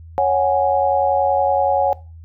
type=chord; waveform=sine; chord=C# suspended fourth; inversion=none; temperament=equal; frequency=554.4 / 740 / 830.6 Hz; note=C#5 / F#5 / G#5; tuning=0 / 0 / 0 cents; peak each=-18 dBFS; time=0.18-1.93 s; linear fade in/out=0 ms; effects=noise-tail reverb RT60 0.3 s tail -19 dB re dry + added 82 Hz sine -36 dBFS peak until 2.24 s